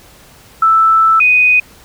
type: tone pair in turn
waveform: sine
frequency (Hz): 1320 / 2492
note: E6 / D#7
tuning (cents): +2 / +2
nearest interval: major seventh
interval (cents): 1100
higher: second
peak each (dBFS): -6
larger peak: neither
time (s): 0.62-1.2 / 1.2-1.6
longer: first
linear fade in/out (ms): 5
effects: pink hiss -42 dBFS RMS until 1.84 s